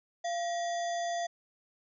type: harmonic tone with a mistuned harmonic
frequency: 689 Hz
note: F5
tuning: 24 cents flat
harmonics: 1 / 3 / 5 / 7 / 9 / 10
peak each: -31 / -42 / -46 / -50 / -46 / -51 dBFS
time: 0.24-1.27 s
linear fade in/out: 10 ms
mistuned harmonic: 3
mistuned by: -140 cents
effects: none